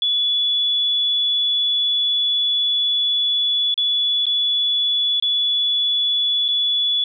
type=tone with dropouts; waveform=sine; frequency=3424 Hz; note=A7; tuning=48 cents flat; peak=-16 dBFS; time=0.02-7.04 s; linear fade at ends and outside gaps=2 ms; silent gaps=3.742-3.777 / 4.256-4.266 / 5.2-5.224 / 6.482-6.486 s; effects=none